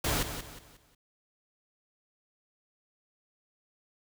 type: noise with echo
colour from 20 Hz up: pink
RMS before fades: -29 dBFS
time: 0.04-0.23 s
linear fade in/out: 5 ms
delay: 180 ms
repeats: 4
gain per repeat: -9 dB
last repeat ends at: 0.95 s
effects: none